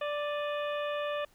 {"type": "harmonic tone with a mistuned harmonic", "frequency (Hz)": 587.3, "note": "D5", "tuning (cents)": 0, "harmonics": [1, 2, 3, 4, 5, 6], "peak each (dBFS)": [-32, -38, -42, -44, -46, -48], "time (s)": [0.01, 1.25], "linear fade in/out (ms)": 5, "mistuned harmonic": 4, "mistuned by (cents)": 87, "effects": ["pink hiss -65 dBFS RMS until 1.34 s"]}